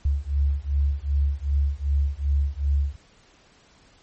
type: beating tone pair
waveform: sine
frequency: 69.3 / 71.9 Hz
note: C#2 / D2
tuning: 0 / -36 cents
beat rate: 2.6 Hz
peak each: -23 dBFS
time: 0.05-2.96 s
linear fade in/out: 5 ms
effects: pink hiss -56 dBFS RMS until 4.02 s + MP3 32 kbps